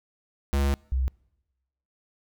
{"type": "tone pair in turn", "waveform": ["square", "sine"], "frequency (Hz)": [69.7, 64.86], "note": ["C#2", "C2"], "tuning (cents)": [10, -15], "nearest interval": "minor second", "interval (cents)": 125, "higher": "first", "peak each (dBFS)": -22, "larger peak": "neither", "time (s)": [[0.53, 0.74], [0.92, 1.08]], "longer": "first", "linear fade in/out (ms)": 0, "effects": ["noise-tail reverb RT60 1.0 s tail -26 dB re dry"]}